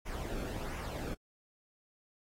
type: noise with flanger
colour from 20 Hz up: brown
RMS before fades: -39 dBFS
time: 0.05-1.15 s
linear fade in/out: 20 ms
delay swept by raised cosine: 0.23 to 1.04 ms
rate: 1.4 Hz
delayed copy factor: -0.55
effects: AAC 48 kbps